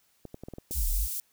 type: clicks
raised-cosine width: 2 ms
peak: -27 dBFS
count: 7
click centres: 0.253 / 0.344 / 0.436 / 0.485 / 0.537 / 0.584 / 0.71 s
type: high-pass noise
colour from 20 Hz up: white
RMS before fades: -34 dBFS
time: 0.71-1.2 s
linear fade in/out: 0 ms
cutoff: 7700 Hz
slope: 12 dB/octave
type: linear two-way sweep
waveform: sine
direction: down then up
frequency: 74.4 to 32.55 to 57.7 Hz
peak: -25 dBFS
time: 0.74-1.08 s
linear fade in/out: 50 ms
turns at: 0.88 s
effects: white hiss -68 dBFS RMS until 1.32 s